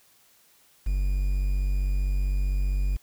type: tone with quantisation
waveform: triangle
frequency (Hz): 47.73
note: G1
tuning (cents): -45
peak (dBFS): -20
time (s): 0.86-2.97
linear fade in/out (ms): 10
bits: 8
effects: white hiss -60 dBFS RMS until 3.02 s